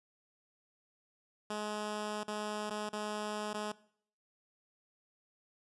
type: tone with dropouts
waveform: 10% pulse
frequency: 210.9 Hz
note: G#3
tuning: 27 cents sharp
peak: -28 dBFS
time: 1.5-3.72 s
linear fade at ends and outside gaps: 5 ms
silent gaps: 2.234-2.279 / 2.698-2.706 / 2.892-2.93 / 3.533-3.542 s
effects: noise-tail reverb RT60 0.6 s tail -20 dB re dry + resampled to 24000 Hz